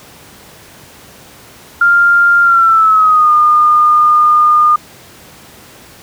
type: tone with pitch glide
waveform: sine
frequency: 1396.9 to 1216.1 Hz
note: F6 to D#6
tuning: 0 to -40 cents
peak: -5 dBFS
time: 1.81-4.76 s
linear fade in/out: 5 ms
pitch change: -240 cents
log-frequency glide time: 2.42-3.32 s
effects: pink hiss -38 dBFS RMS until 6.02 s + high-pass 80 Hz 12 dB/octave